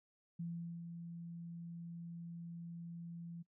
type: tone with ADSR envelope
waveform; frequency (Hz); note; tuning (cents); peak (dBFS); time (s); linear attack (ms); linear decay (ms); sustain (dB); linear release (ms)
sine; 169.5; E3; +49; -39; 0.39-3.43; 9; 420; -6; 16
effects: noise-tail reverb RT60 0.1 s tail -23 dB re dry